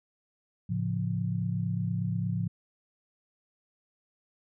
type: chord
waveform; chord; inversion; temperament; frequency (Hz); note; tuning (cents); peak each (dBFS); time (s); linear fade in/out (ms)
sine; A augmented; none; equal; 110 / 138.59 / 174.61; A2 / C#3 / E#3; 0 / 0 / 0; -31 / -34 / -31; 0.69-2.48; 10
effects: none